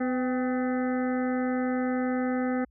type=harmonic tone with a mistuned harmonic; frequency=252.8 Hz; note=B3; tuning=41 cents sharp; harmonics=1 / 2 / 3 / 5 / 6 / 7 / 8; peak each=-26 / -32 / -36 / -40 / -42 / -43 / -44 dBFS; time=0-2.65 s; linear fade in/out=10 ms; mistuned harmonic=3; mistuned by=+46 cents; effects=added 60 Hz sine -59 dBFS peak until 2.7 s